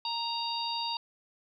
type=harmonic tone; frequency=932.3 Hz; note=A#5; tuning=in tune; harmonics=1 / 3 / 4 / 5; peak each=-34 / -40 / -37 / -36 dBFS; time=0.05-0.97 s; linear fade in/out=2 ms; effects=11-bit